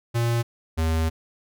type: tone pair in turn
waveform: square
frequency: 117.5 / 80.64 Hz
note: A#2 / E2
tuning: +14 / -38 cents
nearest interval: perfect fifth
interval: 652 cents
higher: first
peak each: -21 dBFS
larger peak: neither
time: 0.14-0.43 / 0.77-1.1 s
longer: second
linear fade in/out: 20 ms
effects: none